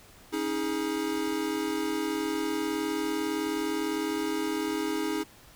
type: chord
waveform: square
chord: C# suspended second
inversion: none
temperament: equal with one note detuned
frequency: 277.2 / 316.9 / 415.3 Hz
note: C#4 / D#4 / G#4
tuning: 0 / +32 / 0 cents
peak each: -36 / -31 / -34 dBFS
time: 0.32-5.24 s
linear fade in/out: 20 ms
effects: pink hiss -54 dBFS RMS until 5.55 s